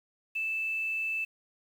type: tone with quantisation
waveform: sine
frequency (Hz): 2637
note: E7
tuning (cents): 0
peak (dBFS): -29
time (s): 0.35-1.25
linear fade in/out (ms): 10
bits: 9
effects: none